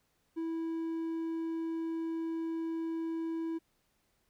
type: tone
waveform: triangle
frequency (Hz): 327.6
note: E4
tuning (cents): -11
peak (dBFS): -31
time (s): 0.36-3.59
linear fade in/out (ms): 20
effects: pink hiss -75 dBFS RMS until 4.29 s